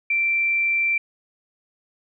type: tone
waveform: sine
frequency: 2349 Hz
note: D7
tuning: in tune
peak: -18 dBFS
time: 0.1-0.98 s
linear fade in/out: 5 ms
effects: none